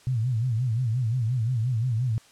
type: tone with vibrato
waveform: sine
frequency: 119.2 Hz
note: A#2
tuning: 39 cents sharp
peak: -22 dBFS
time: 0.07-2.18 s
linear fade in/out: 0 ms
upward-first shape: sine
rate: 5.7 Hz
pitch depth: 160 cents each way
effects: white hiss -55 dBFS RMS until 2.31 s + low-pass 8000 Hz 12 dB/octave